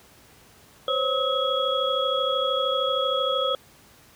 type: tone cluster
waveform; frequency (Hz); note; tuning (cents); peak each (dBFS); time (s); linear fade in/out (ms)
sine; 517 / 550 / 1283 / 3325; C5 / C#5 / E6 / G#7; -21 / -14 / -47 / +1; -27; 0.88-3.55; 2
effects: pink hiss -53 dBFS RMS until 4.15 s + high-pass 60 Hz 12 dB/octave